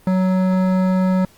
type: tone with hard clipping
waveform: sine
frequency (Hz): 186.2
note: F#3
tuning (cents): +11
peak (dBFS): -16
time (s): 0.07-1.25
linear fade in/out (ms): 2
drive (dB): 14
effects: pink hiss -51 dBFS RMS until 1.37 s + Opus 32 kbps